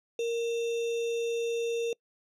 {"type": "tone with sample-and-hold", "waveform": "sine", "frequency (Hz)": 465.1, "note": "A#4", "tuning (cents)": -4, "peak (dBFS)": -27, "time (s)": [0.19, 1.93], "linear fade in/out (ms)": 2, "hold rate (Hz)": 3150, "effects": ["noise-tail reverb RT60 0.1 s tail -25 dB re dry", "low-pass 7000 Hz 12 dB/octave"]}